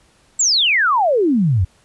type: exponential sweep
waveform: sine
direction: down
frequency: 7800 to 82.41 Hz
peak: -12 dBFS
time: 0.39-1.65 s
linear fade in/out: 10 ms
effects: pink hiss -55 dBFS RMS until 1.84 s + resampled to 24000 Hz